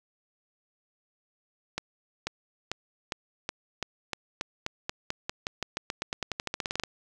accelerating click train, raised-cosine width 0.2 ms, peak -13 dBFS, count 29, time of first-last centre 1.78-6.836 s, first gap 490 ms, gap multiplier 0.91, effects none

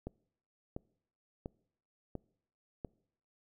click train, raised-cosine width 2 ms, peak -26 dBFS, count 5, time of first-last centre 0.07-2.848 s, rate 1.44 Hz, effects noise-tail reverb RT60 0.7 s tail -25 dB re dry

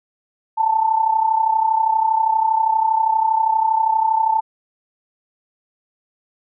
sine tone with amplitude modulation, 885 Hz, A5, 10 cents sharp, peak -11 dBFS, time 0.57-4.41 s, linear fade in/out 20 ms, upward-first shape sine, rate 32.5 Hz, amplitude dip 70%, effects none

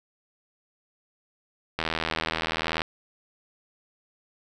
click train, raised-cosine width 0.3 ms, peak -10 dBFS, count 84, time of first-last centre 1.79-2.819 s, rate 80.7 Hz, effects none

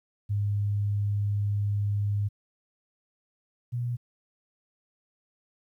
sine tone pair in turn, 102.3 / 120.86 Hz, G#2 / B2, -26 / -37 cents, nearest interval minor third, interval 289 cents, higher second, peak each -24 / -27 dBFS, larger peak first, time 0.29-2.29 / 3.72-3.97 s, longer first, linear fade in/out 20 ms, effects 11-bit

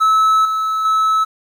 triangle tone with level steps, 1300 Hz, E6, 24 cents flat, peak -8 / -14 / -10 dBFS, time 0-1.25 s, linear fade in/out 20 ms, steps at 0.45 / 0.85 s, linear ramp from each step 2 ms, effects 8-bit

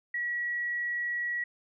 sine tone, 1924 Hz, B6, 46 cents flat, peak -29 dBFS, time 0.14-1.44 s, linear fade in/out 5 ms, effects none

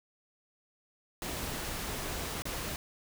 pink noise with dropouts, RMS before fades -37 dBFS, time 1.22-2.76 s, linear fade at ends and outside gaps 1 ms, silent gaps 2.421-2.454 s, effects none

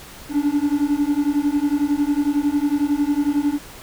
triangle beating tone pair, 284.6 / 295.6 Hz, C#4 / D4, +46 / +11 cents, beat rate 11 Hz, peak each -18 dBFS, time 0.29-3.59 s, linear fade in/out 50 ms, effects pink hiss -40 dBFS RMS until 3.82 s

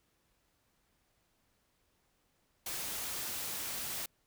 white noise, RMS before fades -39 dBFS, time 2.66-4.06 s, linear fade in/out 5 ms, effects pink hiss -75 dBFS RMS until 4.26 s

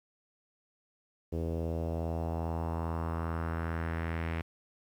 sawtooth tone with low-pass filter sweep, 82.41 Hz, E2, in tune, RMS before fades -34 dBFS, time 1.32-4.42 s, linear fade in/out 10 ms, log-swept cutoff 450 to 2300 Hz, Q 2.5, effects 10-bit

